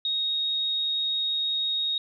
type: tone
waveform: sine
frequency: 3749 Hz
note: A#7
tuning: 9 cents sharp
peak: -24 dBFS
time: 0.05-1.98 s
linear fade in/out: 2 ms
effects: none